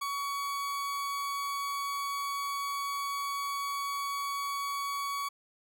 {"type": "tone", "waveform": "40% pulse", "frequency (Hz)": 1126, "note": "C#6", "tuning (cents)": 27, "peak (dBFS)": -31, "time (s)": [0.01, 5.29], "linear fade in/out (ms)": 10, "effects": []}